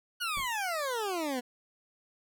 20% pulse exponential sweep, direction down, 1487 to 239.5 Hz, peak -26 dBFS, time 0.2-1.41 s, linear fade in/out 20 ms
brown noise with exponential decay, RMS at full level -38 dBFS, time 0.37-0.54 s, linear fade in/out 1 ms, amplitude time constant 36 ms
effects none

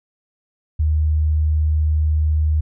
sine tone, 77 Hz, D#2, 17 cents flat, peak -14 dBFS, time 0.79-2.61 s, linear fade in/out 10 ms, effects none

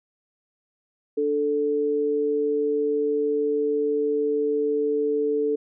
sine tone pair together, 293.7 / 440 Hz, D4 / A4, 0 / 0 cents, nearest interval perfect fifth, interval 700 cents, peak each -28 / -21 dBFS, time 1.17-5.56 s, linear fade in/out 10 ms, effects none

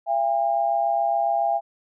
sine tone pair together, 678.8 / 806 Hz, F5 / G5, -49 / +48 cents, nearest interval minor third, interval 297 cents, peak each -22 / -22 dBFS, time 0.06-1.61 s, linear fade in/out 50 ms, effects none

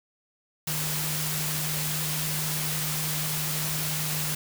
sine tone in noise, 153.1 Hz, D#3, 28 cents flat, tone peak -32 dBFS, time 0.67-4.35 s, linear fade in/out 5 ms, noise white, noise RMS -30 dBFS, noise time 0.67-4.35 s, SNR -5 dB, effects none

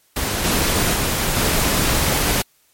pink noise with level steps, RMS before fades -22 / -18 / -20 / -18 dBFS, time 0.16-2.42 s, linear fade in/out 5 ms, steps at 0.44 / 0.93 / 1.36 s, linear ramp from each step 10 ms, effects white hiss -59 dBFS RMS until 2.73 s + MP3 64 kbps

